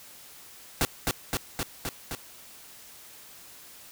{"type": "noise with echo", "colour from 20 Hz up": "pink", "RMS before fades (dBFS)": -24, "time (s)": [0.81, 0.85], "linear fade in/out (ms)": 0, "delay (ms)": 260, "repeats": 5, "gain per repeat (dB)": -2, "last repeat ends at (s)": 2.15, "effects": ["white hiss -49 dBFS RMS until 3.91 s"]}